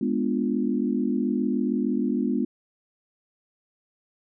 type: chord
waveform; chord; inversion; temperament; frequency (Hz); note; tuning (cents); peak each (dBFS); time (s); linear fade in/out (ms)
sine; G# diminished seventh; none; equal; 207.7 / 246.9 / 293.7 / 349.2; G#3 / B3 / D4 / F4; 0 / 0 / 0 / 0; -27 / -25 / -29 / -31; 0.01-2.45; 5
effects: none